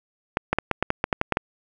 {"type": "clicks", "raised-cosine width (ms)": 0.5, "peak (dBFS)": -5, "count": 11, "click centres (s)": [0.371, 0.53, 0.586, 0.713, 0.826, 0.904, 1.041, 1.128, 1.214, 1.323, 1.371], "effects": []}